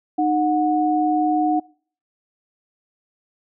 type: tone pair together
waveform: sine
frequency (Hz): 306.9 / 732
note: D#4 / F#5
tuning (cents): -24 / -19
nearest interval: octave + minor third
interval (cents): 1505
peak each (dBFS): -19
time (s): 0.18-1.6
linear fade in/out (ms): 10
effects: noise-tail reverb RT60 0.5 s tail -25 dB re dry